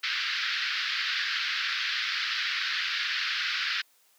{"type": "band-pass noise", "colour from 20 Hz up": "pink", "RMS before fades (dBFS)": -30, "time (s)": [0.03, 3.82], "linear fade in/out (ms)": 10, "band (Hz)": [1400, 4900], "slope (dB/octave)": 48, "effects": ["white hiss -64 dBFS RMS until 4.18 s", "high-pass 400 Hz 12 dB/octave"]}